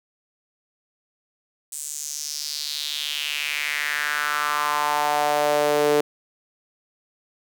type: tone with high-pass filter sweep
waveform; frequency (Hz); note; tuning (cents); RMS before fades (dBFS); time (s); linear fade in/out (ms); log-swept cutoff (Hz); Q
sawtooth; 147.9; D3; +13; -24; 1.72-6.01; 5; 8300 to 420; 3.6
effects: none